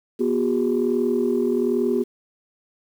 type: tone cluster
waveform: sine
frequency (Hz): 243.4 / 364.2 / 405.4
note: B3 / F#4 / G#4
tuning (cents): -25 / -27 / -42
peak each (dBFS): -22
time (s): 0.19-2.04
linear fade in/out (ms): 20
effects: tanh soft clip ceiling -11 dBFS + 8-bit